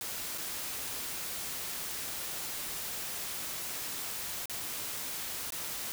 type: noise with dropouts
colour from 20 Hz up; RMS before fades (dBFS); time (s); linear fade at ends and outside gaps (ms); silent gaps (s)
white; -38; 0.01-5.92; 0; 0.377-0.382 / 4.457-4.497 / 5.505-5.522
effects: none